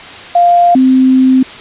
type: tone pair in turn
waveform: sine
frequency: 698.5 / 260 Hz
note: F5 / C4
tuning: 0 / -11 cents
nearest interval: octave + perfect fourth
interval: 1711 cents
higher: first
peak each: -4 dBFS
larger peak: neither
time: 0.35-0.75 / 0.75-1.43 s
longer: second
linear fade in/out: 5 ms
effects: white hiss -29 dBFS RMS until 1.6 s + resampled to 8000 Hz